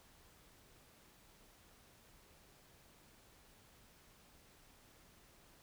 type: silence
effects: pink hiss -65 dBFS RMS until 5.62 s